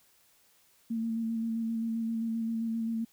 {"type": "tone with vibrato", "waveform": "sine", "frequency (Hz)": 226.8, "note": "A#3", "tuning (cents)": -47, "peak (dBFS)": -29, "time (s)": [0.9, 3.05], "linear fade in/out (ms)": 10, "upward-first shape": "square", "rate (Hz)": 7.6, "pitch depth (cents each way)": 17, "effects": ["white hiss -65 dBFS RMS until 3.12 s"]}